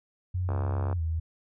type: tone with pitch glide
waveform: sine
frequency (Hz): 91 to 81.07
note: F#2 to E2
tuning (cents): -28 to -28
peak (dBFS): -26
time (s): 0.34-1.2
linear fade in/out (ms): 10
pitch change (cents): -200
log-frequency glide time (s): 0.95-1.01
type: click train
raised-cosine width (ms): 1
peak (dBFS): -21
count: 31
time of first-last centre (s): 0.49-0.928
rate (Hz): 68.5
effects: none